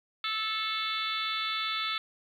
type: harmonic tone with a mistuned harmonic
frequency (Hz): 437.2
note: A4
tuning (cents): -11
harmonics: 3 / 4 / 5 / 6 / 7 / 8 / 9 / 10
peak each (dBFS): -34 / -43 / -37 / -41 / -44 / -34 / -39 / -44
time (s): 0.24-1.98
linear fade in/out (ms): 2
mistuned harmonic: 6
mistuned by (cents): +26
effects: 10-bit